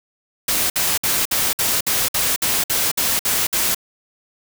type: noise bursts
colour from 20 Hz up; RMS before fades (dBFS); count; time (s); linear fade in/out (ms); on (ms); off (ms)
white; -19; 12; 0.48-3.747; 5; 220; 57
effects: none